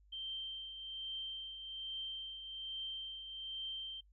sine tone with tremolo, 3136 Hz, G7, in tune, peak -39 dBFS, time 0.12-4.01 s, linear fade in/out 10 ms, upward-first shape triangle, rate 1.2 Hz, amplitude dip 55%, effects noise-tail reverb RT60 0.1 s tail -25 dB re dry + added 50 Hz sine -63 dBFS peak until 4.12 s

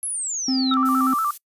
sine exponential sweep, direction down, 11190 to 3658 Hz, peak -24 dBFS, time 0.03-0.74 s, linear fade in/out 0 ms
triangle tone, 261.6 Hz, C4, in tune, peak -17 dBFS, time 0.48-1.14 s, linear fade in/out 5 ms
sine tone with vibrato, 1244.5 Hz, D#6, in tune, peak -19 dBFS, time 0.71-1.31 s, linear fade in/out 5 ms, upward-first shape square, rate 8.4 Hz, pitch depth 100 cents each way
violet noise, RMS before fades -34 dBFS, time 0.85-1.38 s, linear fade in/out 10 ms
effects noise-tail reverb RT60 0.1 s tail -24 dB re dry + resampled to 32000 Hz

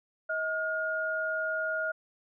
sine tone pair together, 635 / 1425.5 Hz, D#5 / F6, +35 / +35 cents, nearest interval octave + major second, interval 1400 cents, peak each -33 / -30 dBFS, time 0.29-1.92 s, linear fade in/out 10 ms, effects none

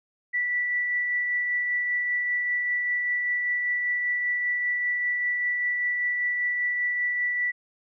sine tone with tremolo, 1962 Hz, B6, 12 cents flat, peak -22 dBFS, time 0.33-7.52 s, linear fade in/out 20 ms, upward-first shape triangle, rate 5.1 Hz, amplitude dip 30%, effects none

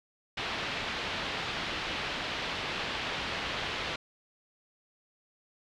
white low-pass noise, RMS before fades -35 dBFS, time 0.37-3.96 s, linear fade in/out 5 ms, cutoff 3700 Hz, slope 24 dB/octave, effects none

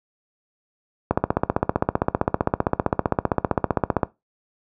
click train, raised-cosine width 1 ms, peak -3 dBFS, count 46, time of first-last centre 1.11-4.032 s, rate 15.4 Hz, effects noise-tail reverb RT60 0.2 s tail -19 dB re dry + high-pass 60 Hz 12 dB/octave

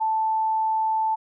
sine tone, 880 Hz, A5, in tune, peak -20 dBFS, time 0-1.16 s, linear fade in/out 20 ms, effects none

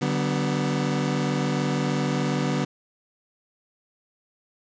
30% pulse chord, B minor, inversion first, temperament equal with one note detuned, 146.83 / 189.76 / 246.9 Hz, D3 / F#3 / B3, 0 / +44 / 0 cents, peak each -23 / -26 / -25 dBFS, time 0.01-2.65 s, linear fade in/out 10 ms, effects resampled to 16000 Hz + 8-bit

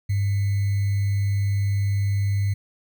sine tone with sample-and-hold, 100 Hz, G2, 35 cents sharp, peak -19 dBFS, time 0.09-2.54 s, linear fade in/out 10 ms, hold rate 2100 Hz, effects none

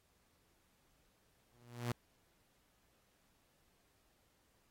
sawtooth tone with exponential growth, 120 Hz, B2, 49 cents flat, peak -30 dBFS, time 1.52-1.92 s, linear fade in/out 5 ms, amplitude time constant 86 ms, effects pink hiss -75 dBFS RMS until 4.7 s + AAC 48 kbps

